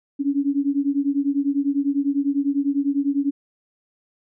sine beating tone pair, 277.2 / 287.2 Hz, C#4 / D4, 0 / -39 cents, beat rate 10 Hz, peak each -21 / -22 dBFS, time 0.19-3.31 s, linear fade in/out 20 ms, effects none

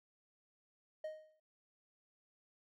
triangle tone with exponential decay, 622.3 Hz, D#5, in tune, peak -36 dBFS, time 1.04-1.4 s, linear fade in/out 5 ms, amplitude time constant 78 ms, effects none

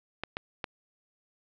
clicks, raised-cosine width 0.3 ms, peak -16 dBFS, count 3, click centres 0.236 / 0.369 / 0.642 s, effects low-pass 4000 Hz 12 dB/octave

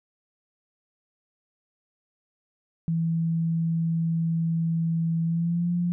sine tone with pitch glide, 164.81 to 174.61 Hz, E3 to F3, 0 to 0 cents, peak -22 dBFS, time 2.88-5.92 s, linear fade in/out 0 ms, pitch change +100 cents, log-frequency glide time 5.24-5.72 s, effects none

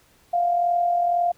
sine tone with amplitude modulation, 698.5 Hz, F5, in tune, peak -16 dBFS, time 0.33-1.32 s, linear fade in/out 10 ms, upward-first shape sine, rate 42 Hz, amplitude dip 45%, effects pink hiss -58 dBFS RMS until 1.37 s

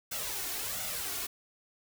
white noise with flanger, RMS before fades -36 dBFS, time 0.11-1.27 s, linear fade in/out 10 ms, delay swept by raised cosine 1.4 to 2.8 ms, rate 1.4 Hz, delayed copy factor +0.6, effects none

